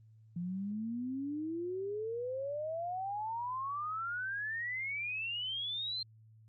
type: exponential sweep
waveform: sine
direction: up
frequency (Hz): 169.9 to 4186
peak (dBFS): -35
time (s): 0.36-6.03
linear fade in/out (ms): 5
effects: added 110 Hz sine -57 dBFS peak until 6.48 s + Opus 32 kbps